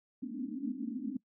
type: band-pass noise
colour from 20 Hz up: pink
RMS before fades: -38 dBFS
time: 0.22-1.17 s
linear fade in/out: 5 ms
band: 220 to 290 Hz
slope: 96 dB/octave
effects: noise-tail reverb RT60 0.1 s tail -21 dB re dry

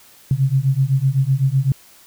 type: beating tone pair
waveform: sine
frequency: 130.81 / 138.71 Hz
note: C3 / C#3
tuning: 0 / +1 cents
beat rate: 7.9 Hz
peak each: -17 / -17 dBFS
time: 0.31-1.72 s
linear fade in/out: 2 ms
effects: white hiss -48 dBFS RMS until 2.06 s

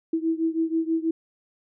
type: beating tone pair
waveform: sine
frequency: 323.4 / 329.6 Hz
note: E4 / E4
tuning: -33 / 0 cents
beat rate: 6.2 Hz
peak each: -24 / -26 dBFS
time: 0.13-1.11 s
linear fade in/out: 5 ms
effects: none

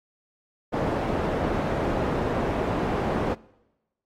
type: low-pass noise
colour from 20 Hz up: white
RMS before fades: -26 dBFS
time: 0.72-3.35 s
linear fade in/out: 20 ms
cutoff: 620 Hz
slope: 12 dB/octave
effects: noise-tail reverb RT60 1.0 s tail -23 dB re dry + AAC 48 kbps

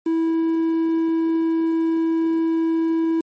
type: tone with quantisation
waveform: triangle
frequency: 326.9 Hz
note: E4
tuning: 14 cents flat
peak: -15 dBFS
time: 0.06-3.21 s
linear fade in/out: 5 ms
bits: 7
effects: MP3 32 kbps

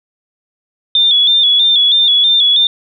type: tone with vibrato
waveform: sine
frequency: 3488 Hz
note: A7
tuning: 16 cents flat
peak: -7 dBFS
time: 0.95-2.67 s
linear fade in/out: 2 ms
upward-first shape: square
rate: 3.1 Hz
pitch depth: 53 cents each way
effects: none

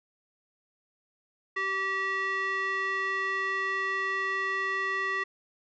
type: tone with band-pass filter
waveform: square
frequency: 386.4 Hz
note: G4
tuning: 25 cents flat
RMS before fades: -30 dBFS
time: 1.56-5.24 s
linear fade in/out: 10 ms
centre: 1700 Hz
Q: 5.8
effects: resampled to 16000 Hz

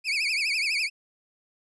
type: tone with vibrato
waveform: 30% pulse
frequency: 2400 Hz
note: D7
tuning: 37 cents sharp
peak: -21 dBFS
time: 0.04-0.9 s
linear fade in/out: 50 ms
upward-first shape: triangle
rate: 12 Hz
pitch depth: 190 cents each way
effects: resampled to 22050 Hz

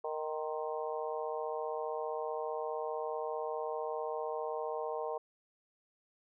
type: harmonic tone with a mistuned harmonic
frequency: 155.3 Hz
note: D#3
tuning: 3 cents flat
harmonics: 3 / 4 / 5 / 6 / 7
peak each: -38 / -40 / -42 / -44 / -45 dBFS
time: 0.04-5.18 s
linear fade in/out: 5 ms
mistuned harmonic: 7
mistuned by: -49 cents
effects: none

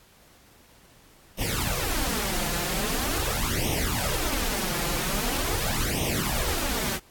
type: noise with flanger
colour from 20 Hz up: pink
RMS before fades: -27 dBFS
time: 1.37-7 s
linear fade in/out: 50 ms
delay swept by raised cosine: 0.33 to 5.83 ms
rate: 0.43 Hz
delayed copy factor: +0.8
effects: pink hiss -56 dBFS RMS until 7.1 s + AAC 64 kbps

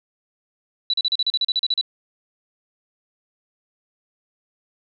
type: tone bursts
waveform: sine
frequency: 3949 Hz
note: B7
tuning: 1 cent flat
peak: -17 dBFS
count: 13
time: 0.9-1.812 s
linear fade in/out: 2 ms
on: 36 ms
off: 37 ms
effects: none

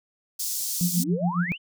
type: high-pass noise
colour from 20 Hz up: pink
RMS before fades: -29 dBFS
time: 0.39-1.04 s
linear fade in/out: 10 ms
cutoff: 5200 Hz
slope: 24 dB/octave
type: tone with tremolo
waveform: sine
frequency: 175.5 Hz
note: F3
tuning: 9 cents sharp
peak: -19 dBFS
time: 0.81-1.52 s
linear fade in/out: 0 ms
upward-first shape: sine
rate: 7.2 Hz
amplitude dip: 90%
type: exponential sweep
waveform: sine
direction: up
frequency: 182.7 to 3130 Hz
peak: -28 dBFS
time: 0.95-1.58 s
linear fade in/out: 50 ms
effects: none

